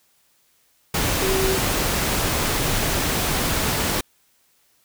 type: tone in noise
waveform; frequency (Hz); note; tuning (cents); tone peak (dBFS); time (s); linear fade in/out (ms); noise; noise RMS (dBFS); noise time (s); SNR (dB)
sine; 381.7; G4; -46; -21; 1.22-1.58; 5; pink; -22; 0.94-4.01; -2
effects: white hiss -62 dBFS RMS until 4.84 s